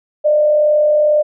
sine tone with frequency modulation, 601 Hz, D5, 40 cents sharp, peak -9 dBFS, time 0.24-1.23 s, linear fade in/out 20 ms, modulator 42.1 Hz, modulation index 0.34, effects none

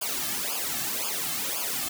white noise with flanger, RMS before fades -30 dBFS, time 0.01-1.89 s, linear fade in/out 10 ms, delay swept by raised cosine 0.51 to 2.11 ms, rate 1.9 Hz, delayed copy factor -0.95, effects none

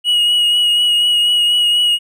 triangle tone with vibrato, 2900 Hz, F#7, 35 cents flat, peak -9 dBFS, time 0.04-1.99 s, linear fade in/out 50 ms, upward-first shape triangle, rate 4.1 Hz, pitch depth 24 cents each way, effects none

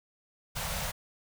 pink band-stop noise, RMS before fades -34 dBFS, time 0.55-0.92 s, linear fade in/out 20 ms, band 190 to 500 Hz, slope 48 dB/octave, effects none

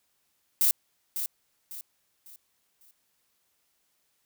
violet noise with echo, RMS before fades -22 dBFS, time 0.61-0.71 s, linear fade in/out 0 ms, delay 550 ms, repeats 4, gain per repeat -9 dB, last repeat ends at 2.91 s, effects white hiss -73 dBFS RMS until 4.25 s

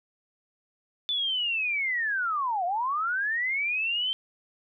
sine linear two-way sweep, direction down then up, 3516 to 680 to 3133 Hz, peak -25 dBFS, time 1.09-4.13 s, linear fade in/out 0 ms, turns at 2.65 s, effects none

